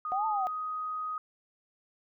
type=tone with pitch glide; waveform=sine; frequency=1238 to 1251.7 Hz; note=D#6 to D#6; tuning=-9 to +10 cents; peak=-32 dBFS; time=0.05-1.18 s; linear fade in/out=2 ms; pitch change=+19 cents; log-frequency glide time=0.18-0.45 s
type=exponential two-way sweep; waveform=sine; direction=up then down; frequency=728 to 896 to 728 Hz; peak=-28 dBFS; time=0.12-0.47 s; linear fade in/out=0 ms; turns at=0.26 s
effects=none